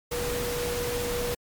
sine tone in noise, 483.2 Hz, B4, 38 cents flat, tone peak -29 dBFS, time 0.11-1.35 s, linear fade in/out 10 ms, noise pink, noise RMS -32 dBFS, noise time 0.11-1.35 s, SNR 0 dB, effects MP3 96 kbps

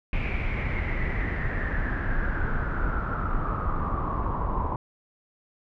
brown noise with low-pass filter sweep, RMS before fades -27 dBFS, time 0.13-4.76 s, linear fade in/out 2 ms, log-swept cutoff 2400 to 990 Hz, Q 8.9, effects none

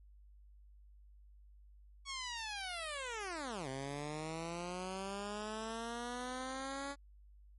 10% pulse linear two-way sweep, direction down then up, 1120 to 130.81 to 283.1 Hz, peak -32 dBFS, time 2.05-6.96 s, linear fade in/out 50 ms, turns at 3.68 s, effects added 50 Hz sine -57 dBFS peak until 7.58 s + MP3 48 kbps

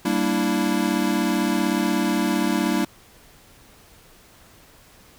square chord, E half-diminished seventh, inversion first, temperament equal, 196 / 233.1 / 293.7 / 329.6 Hz, G3 / Bb3 / D4 / E4, 0 / 0 / 0 / 0 cents, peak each -26 dBFS, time 0.05-2.85 s, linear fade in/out 5 ms, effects pink hiss -51 dBFS RMS until 5.18 s

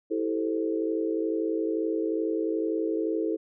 sine tone cluster, 326 / 388.3 / 439.8 / 523 Hz, E4 / G4 / A4 / C5, -19 / -16 / -1 / -1 cents, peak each -28 / -35 / -29 / -36 dBFS, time 0.1-3.37 s, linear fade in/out 20 ms, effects none

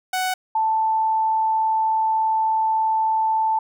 sawtooth / sine tone pair in turn, 744 / 881.7 Hz, F#5 / A5, +9 / +3 cents, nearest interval minor third, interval 294 cents, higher second, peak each -17 dBFS, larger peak neither, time 0.13-0.34 / 0.55-3.59 s, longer second, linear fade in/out 5 ms, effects none

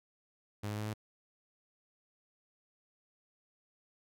sawtooth tone with pitch steps, 103.83 / 105.16 / 106.5 / 107.86 Hz, G#2 / G#2 / G#2 / A2, 0 / +22 / +44 / -34 cents, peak -32 dBFS, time 0.63-0.938 s, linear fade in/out 10 ms, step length 77 ms, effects none

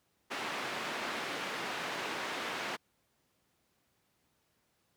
white band-pass noise, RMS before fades -38 dBFS, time 0.3-2.77 s, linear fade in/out 20 ms, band 200 to 2300 Hz, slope 12 dB/octave, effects pink hiss -75 dBFS RMS until 4.96 s + high-pass 80 Hz 12 dB/octave

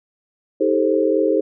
sine chord, A half-diminished seventh, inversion second, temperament just, 316.8 / 396 / 440 / 528 Hz, Eb4 / G4 / A4 / C5, +31 / +18 / 0 / +16 cents, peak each -20 dBFS, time 0.6-1.41 s, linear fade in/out 10 ms, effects none

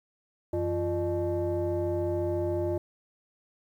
sine tone with frequency modulation, 348.5 Hz, F4, 4 cents flat, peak -25 dBFS, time 0.53-2.78 s, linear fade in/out 5 ms, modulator 257 Hz, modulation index 1.1, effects tanh soft clip ceiling -21 dBFS + 10-bit

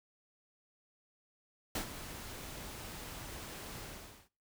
pink noise with ADSR envelope, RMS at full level -35 dBFS, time 1.75-4.29 s, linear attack 4 ms, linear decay 100 ms, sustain -11 dB, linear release 450 ms, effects noise-tail reverb RT60 0.4 s tail -24 dB re dry

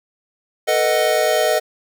square chord, B dominant seventh, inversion third, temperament equal with one note detuned, 444.1 / 493.9 / 622.3 / 740 Hz, A4 / B4 / D#5 / F#5, +16 / 0 / 0 / 0 cents, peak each -23 / -23 / -18 / -23 dBFS, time 0.67-1.6 s, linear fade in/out 20 ms, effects none

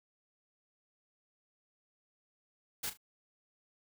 white noise with echo, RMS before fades -37 dBFS, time 2.83-2.9 s, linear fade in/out 10 ms, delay 37 ms, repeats 2, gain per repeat -12 dB, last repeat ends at 2.974 s, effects none

